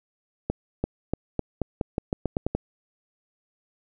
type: accelerating click train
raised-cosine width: 2 ms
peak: -11 dBFS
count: 12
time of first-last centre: 0.5-2.55 s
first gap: 340 ms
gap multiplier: 0.87
effects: none